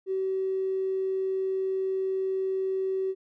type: tone with tanh clipping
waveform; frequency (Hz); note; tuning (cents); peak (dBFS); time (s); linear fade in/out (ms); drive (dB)
triangle; 381; G4; -49; -25; 0.06-3.15; 50; 2
effects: none